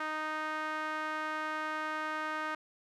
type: tone with band-pass filter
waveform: sawtooth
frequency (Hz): 310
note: D#4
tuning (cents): -6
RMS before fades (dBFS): -36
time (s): 0-2.55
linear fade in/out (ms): 5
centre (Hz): 1400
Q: 2.3
effects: none